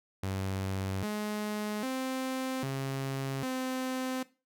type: tone with pitch steps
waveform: sawtooth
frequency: 96 / 210.7 / 260.9 / 135.4 / 258.4 Hz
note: G2 / G#3 / C4 / C#3 / C4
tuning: -36 / +25 / -5 / -40 / -21 cents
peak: -28 dBFS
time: 0.23-4.23 s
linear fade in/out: 5 ms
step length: 800 ms
effects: noise-tail reverb RT60 0.3 s tail -17 dB re dry